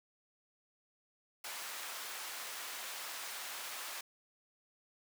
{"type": "high-pass noise", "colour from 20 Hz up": "pink", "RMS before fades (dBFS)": -44, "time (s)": [1.44, 4.01], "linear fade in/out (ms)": 5, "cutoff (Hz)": 960, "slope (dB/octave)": 12, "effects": []}